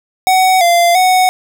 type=tone with pitch steps; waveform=square; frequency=749 / 690 / 741 Hz; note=F#5 / F5 / F#5; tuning=+21 / -21 / +2 cents; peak=-8 dBFS; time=0.27-1.29 s; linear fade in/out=0 ms; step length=340 ms; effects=none